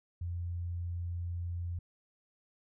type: tone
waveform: sine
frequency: 86.8 Hz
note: F2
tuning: 10 cents flat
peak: -34 dBFS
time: 0.21-1.79 s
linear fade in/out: 5 ms
effects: none